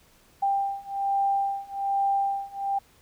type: beating tone pair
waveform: sine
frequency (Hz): 791 / 792.2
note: G5 / G5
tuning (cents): +15 / +18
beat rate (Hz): 1.2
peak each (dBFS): -27 / -26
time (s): 0.42-2.79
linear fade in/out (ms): 10
effects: pink hiss -59 dBFS RMS until 3.01 s